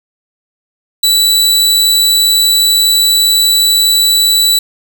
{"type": "tone", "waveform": "sawtooth", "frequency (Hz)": 3951, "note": "B7", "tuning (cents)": 0, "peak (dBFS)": -4, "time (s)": [1.03, 4.59], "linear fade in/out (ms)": 5, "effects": []}